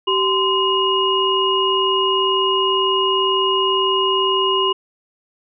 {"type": "tone cluster", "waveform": "sine", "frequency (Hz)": [385, 1031, 2873], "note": ["G4", "C6", "F7"], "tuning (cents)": [-31, -26, 48], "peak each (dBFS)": -19, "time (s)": [0.07, 4.73], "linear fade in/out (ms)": 10, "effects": []}